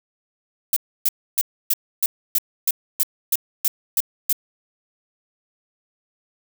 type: noise bursts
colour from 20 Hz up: violet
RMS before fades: -18 dBFS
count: 12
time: 0.73-4.328 s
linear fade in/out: 2 ms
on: 34 ms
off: 290 ms
effects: none